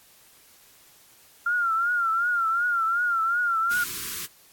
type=tone with vibrato; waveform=sine; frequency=1385 Hz; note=F6; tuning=15 cents flat; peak=-21 dBFS; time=1.46-3.84 s; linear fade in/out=5 ms; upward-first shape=triangle; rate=2.7 Hz; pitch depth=100 cents each way
type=band-stop noise; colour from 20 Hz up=white; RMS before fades=-33 dBFS; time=3.7-4.27 s; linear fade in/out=20 ms; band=440 to 1000 Hz; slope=96 dB/octave
effects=white hiss -55 dBFS RMS until 4.52 s + AAC 64 kbps